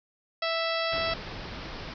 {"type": "harmonic tone", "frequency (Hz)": 659.3, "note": "E5", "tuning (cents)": 0, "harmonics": [1, 2, 3, 4, 5, 6, 7, 8], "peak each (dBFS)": [-30, -33, -35, -36, -37, -38, -38, -39], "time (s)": [0.42, 1.14], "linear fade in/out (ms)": 5}
{"type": "low-pass noise", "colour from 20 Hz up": "pink", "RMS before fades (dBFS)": -39, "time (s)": [0.92, 1.94], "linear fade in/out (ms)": 5, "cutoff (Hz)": 5400, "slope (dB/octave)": 96}
{"effects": []}